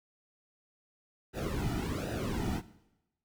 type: noise with flanger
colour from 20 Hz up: brown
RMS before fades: -34 dBFS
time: 1.33-2.62 s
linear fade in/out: 50 ms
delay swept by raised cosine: 0.91 to 1.89 ms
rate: 1.3 Hz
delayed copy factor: -0.95
effects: noise-tail reverb RT60 0.9 s tail -17 dB re dry